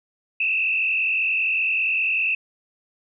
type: tone with frequency modulation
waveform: sine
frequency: 2616 Hz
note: E7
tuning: 14 cents flat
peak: -19 dBFS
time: 0.4-2.35 s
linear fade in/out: 5 ms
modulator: 45.1 Hz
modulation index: 2.3
effects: none